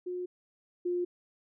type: tone pair in turn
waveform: sine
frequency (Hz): 360 / 354.2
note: F#4 / F4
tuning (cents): -47 / +24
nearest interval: unison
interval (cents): 29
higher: first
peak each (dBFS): -33 / -28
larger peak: second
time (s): 0.06-0.26 / 0.85-1.05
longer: neither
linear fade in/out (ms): 10
effects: none